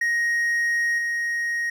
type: tone with level steps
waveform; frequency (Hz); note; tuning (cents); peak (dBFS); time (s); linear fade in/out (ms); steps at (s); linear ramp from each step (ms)
triangle; 1876; A#6; +11; -18 / -21; 0.01-1.7; 5; 0.98; 5
effects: none